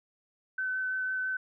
sine tone with vibrato, 1520 Hz, F#6, 46 cents sharp, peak -29 dBFS, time 0.58-1.37 s, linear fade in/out 5 ms, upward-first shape sine, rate 6 Hz, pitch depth 9 cents each way, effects none

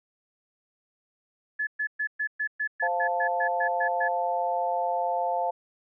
sine tone bursts, 1716 Hz, A6, 44 cents flat, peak -25 dBFS, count 13, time 1.59-4.083 s, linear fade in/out 10 ms, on 81 ms, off 120 ms
sine chord, F major, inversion second, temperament equal, 523.3 / 698.5 / 880 Hz, C5 / F5 / A5, 0 / 0 / 0 cents, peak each -31 / -27 / -29 dBFS, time 2.82-5.51 s, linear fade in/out 10 ms
effects none

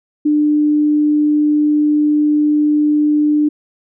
sine tone, 298.8 Hz, D4, 30 cents sharp, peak -10 dBFS, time 0.25-3.49 s, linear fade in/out 10 ms, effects none

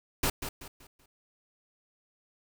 pink noise with echo, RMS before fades -27 dBFS, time 0.23-0.3 s, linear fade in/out 5 ms, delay 190 ms, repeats 4, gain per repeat -9 dB, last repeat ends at 1.06 s, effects none

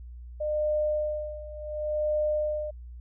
sine tone with tremolo, 605 Hz, D#5, 49 cents flat, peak -23 dBFS, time 0.4-2.71 s, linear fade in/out 10 ms, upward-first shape sine, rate 0.69 Hz, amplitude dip 85%, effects added 60 Hz sine -40 dBFS peak until 3 s

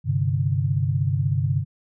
sine chord, G suspended fourth, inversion none, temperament just, 98 / 130.67 / 147 Hz, G2 / C3 / D3, 0 / -2 / +2 cents, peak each -24 / -23 / -24 dBFS, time 0.04-1.65 s, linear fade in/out 50 ms, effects none

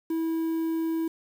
triangle tone with quantisation, 325.8 Hz, E4, 20 cents flat, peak -23 dBFS, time 0.1-1.08 s, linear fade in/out 5 ms, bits 8, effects none

